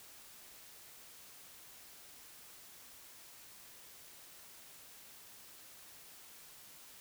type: silence
effects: white hiss -56 dBFS RMS until 7 s